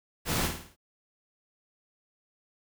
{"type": "noise with echo", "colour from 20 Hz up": "pink", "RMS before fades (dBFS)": -29, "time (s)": [0.25, 0.5], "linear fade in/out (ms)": 50, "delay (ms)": 53, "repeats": 5, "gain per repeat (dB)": -6, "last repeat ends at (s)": 0.765, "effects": []}